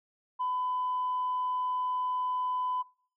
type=tone; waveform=sine; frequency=1004 Hz; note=B5; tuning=28 cents sharp; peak=-27 dBFS; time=0.39-2.83 s; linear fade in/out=20 ms; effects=noise-tail reverb RT60 0.5 s tail -25 dB re dry + tanh soft clip ceiling -24 dBFS